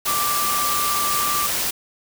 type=tone in noise; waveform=sine; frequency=1174.7 Hz; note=D6; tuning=in tune; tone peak=-22 dBFS; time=0.07-1.47 s; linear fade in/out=10 ms; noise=white; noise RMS=-23 dBFS; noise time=0.05-1.71 s; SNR=-2 dB; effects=none